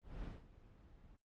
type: noise with ADSR envelope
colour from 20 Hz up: brown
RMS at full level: -44 dBFS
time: 0.02-1.17 s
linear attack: 220 ms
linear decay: 190 ms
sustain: -17 dB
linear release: 23 ms
effects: low-pass 4000 Hz 12 dB/octave + Opus 24 kbps